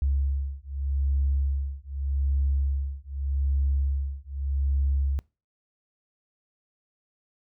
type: beating tone pair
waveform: sine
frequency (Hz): 68.6 / 69.43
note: C#2 / C#2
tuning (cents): -17 / +3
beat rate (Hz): 0.83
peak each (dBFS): -26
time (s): 0.02-5.19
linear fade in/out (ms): 0
effects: noise-tail reverb RT60 0.3 s tail -24 dB re dry + tanh soft clip ceiling -16 dBFS